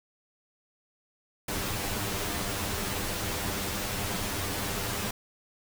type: noise with comb filter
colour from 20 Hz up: pink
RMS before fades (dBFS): -32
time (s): 1.48-5.11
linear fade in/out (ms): 5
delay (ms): 10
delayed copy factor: +0.65
effects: none